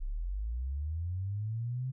sine linear sweep, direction up, 30.32 to 132 Hz, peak -32 dBFS, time 0-1.92 s, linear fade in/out 20 ms, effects none

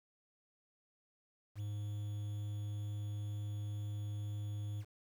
triangle tone with quantisation, 103.83 Hz, G#2, in tune, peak -36 dBFS, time 1.55-4.85 s, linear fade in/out 50 ms, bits 10, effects none

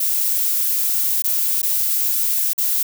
violet noise with dropouts, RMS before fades -19 dBFS, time 0-2.83 s, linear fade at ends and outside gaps 5 ms, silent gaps 1.222-1.24 / 1.618-1.629 / 2.533-2.579 s, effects none

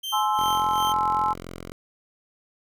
40% pulse tone with tremolo, 3136 Hz, G7, in tune, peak -27 dBFS, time 0.03-0.93 s, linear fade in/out 10 ms, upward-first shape sine, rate 2.7 Hz, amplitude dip 80%
sine chord, Ab augmented, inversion none, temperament equal with one note detuned, 848.1 / 1046.5 / 1318.5 Hz, Ab5 / C6 / E6, +36 / 0 / 0 cents, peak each -23 / -25 / -27 dBFS, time 0.12-1.34 s, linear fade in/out 20 ms
5% pulse tone, 43.65 Hz, F1, in tune, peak -25 dBFS, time 0.39-1.72 s, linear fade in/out 0 ms
effects none

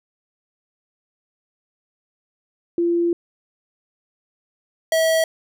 sine / square tone pair in turn, 342.7 / 646.9 Hz, F4 / E5, -33 / -33 cents, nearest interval major seventh, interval 1100 cents, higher second, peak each -16 dBFS, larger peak neither, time 2.78-3.13 / 4.92-5.24 s, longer first, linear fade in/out 2 ms, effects none

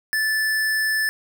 square tone, 1750 Hz, A6, 10 cents flat, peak -20 dBFS, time 0.13-1.09 s, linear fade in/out 0 ms, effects none

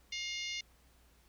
harmonic tone, 710 Hz, F5, 28 cents sharp, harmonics 3 / 4 / 5 / 6 / 7 / 8 / 9, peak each -41 / -43 / -45 / -47 / -48 / -49 / -50 dBFS, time 0.12-0.61 s, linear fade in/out 5 ms, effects added 60 Hz sine -65 dBFS peak until 1.28 s + pink hiss -68 dBFS RMS until 1.28 s

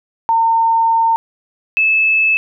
sine tone pair in turn, 910 / 2610 Hz, A#5 / E7, -42 / -18 cents, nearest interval octave + tritone, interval 1824 cents, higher second, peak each -10 dBFS, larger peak neither, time 0.29-1.16 / 1.77-2.37 s, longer first, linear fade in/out 0 ms, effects none

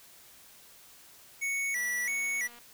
square tone with vibrato, 2082 Hz, C7, 9 cents flat, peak -30 dBFS, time 1.41-2.48 s, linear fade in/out 20 ms, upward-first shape square, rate 1.5 Hz, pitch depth 110 cents each way
click train, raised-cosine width 0.3 ms, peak -38 dBFS, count 198, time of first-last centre 1.76-2.588 s, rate 238 Hz
effects white hiss -55 dBFS RMS until 2.73 s

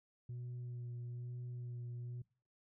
sine tone with vibrato, 121.7 Hz, B2, 25 cents flat, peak -40 dBFS, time 0.29-2.22 s, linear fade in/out 5 ms, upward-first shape sine, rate 1.1 Hz, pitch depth 17 cents each way, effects noise-tail reverb RT60 0.4 s tail -25 dB re dry + tanh soft clip ceiling -41 dBFS

